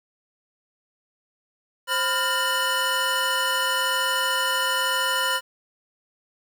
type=tone cluster; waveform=square; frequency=529 / 1001 / 1404 / 1817 / 2962 Hz; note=C5 / B5 / F6 / A#6 / F#7; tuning=+19 / +23 / +9 / -45 / +1 cents; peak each=-33 / -28 / -27 / -30 / -28 dBFS; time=1.87-5.41 s; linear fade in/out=50 ms; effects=9-bit